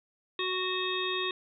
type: harmonic tone with a mistuned harmonic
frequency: 370 Hz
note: F#4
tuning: in tune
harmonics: 1 / 3 / 5 / 7 / 9 / 10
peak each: -34 / -36 / -38 / -37 / -40 / -34 dBFS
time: 0.39-1.31 s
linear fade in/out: 2 ms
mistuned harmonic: 9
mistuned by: -15 cents
effects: none